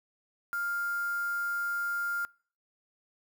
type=tone with quantisation; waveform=sine; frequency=1400 Hz; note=F6; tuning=4 cents sharp; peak=-30 dBFS; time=0.53-2.25 s; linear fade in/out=0 ms; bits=7; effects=noise-tail reverb RT60 0.5 s tail -25 dB re dry